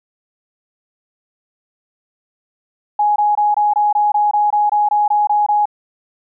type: tone bursts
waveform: sine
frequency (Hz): 834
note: G#5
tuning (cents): +7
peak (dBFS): -11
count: 14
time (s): 2.99-5.656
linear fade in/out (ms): 5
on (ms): 170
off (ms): 22
effects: none